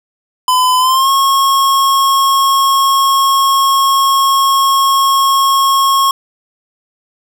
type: tone with pitch glide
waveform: square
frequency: 1011 to 1089.8 Hz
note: B5 to C#6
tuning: +40 to -30 cents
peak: -9 dBFS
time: 0.48-6.11 s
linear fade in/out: 2 ms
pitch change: +130 cents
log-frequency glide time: 0.79-1.1 s
effects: none